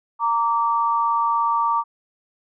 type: tone pair together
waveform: sine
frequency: 925 / 1161.7 Hz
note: A#5 / D6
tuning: -14 / -19 cents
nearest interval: major third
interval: 395 cents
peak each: -20 dBFS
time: 0.19-1.84 s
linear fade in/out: 50 ms
effects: none